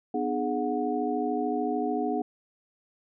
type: tone cluster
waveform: sine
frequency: 249.5 / 303 / 418.9 / 730 Hz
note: B3 / D#4 / G#4 / F#5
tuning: +18 / -46 / +15 / -24 cents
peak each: -31 dBFS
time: 0.14-2.22 s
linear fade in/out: 5 ms
effects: none